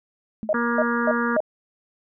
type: tone with exponential decay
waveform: sine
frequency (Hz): 218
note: A3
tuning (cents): -16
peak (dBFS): -24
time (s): 0.43-0.56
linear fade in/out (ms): 0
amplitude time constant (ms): 27
type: tone bursts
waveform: sine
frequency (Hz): 622.3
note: D#5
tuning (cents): 0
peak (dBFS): -17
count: 4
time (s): 0.49-1.404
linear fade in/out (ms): 2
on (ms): 41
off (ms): 250
type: harmonic tone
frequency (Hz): 236.6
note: A#3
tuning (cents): +26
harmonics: 1 / 2 / 4 / 5 / 6 / 7 / 8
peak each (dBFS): -24 / -28 / -31 / -28 / -28 / -29 / -40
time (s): 0.54-1.37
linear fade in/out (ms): 5
effects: none